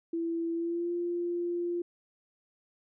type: tone with pitch glide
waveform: sine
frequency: 333.4 to 347.4 Hz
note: E4 to F4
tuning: +20 to -9 cents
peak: -29 dBFS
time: 0.13-1.82 s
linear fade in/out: 5 ms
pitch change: +71 cents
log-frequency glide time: 0.53-0.92 s
effects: none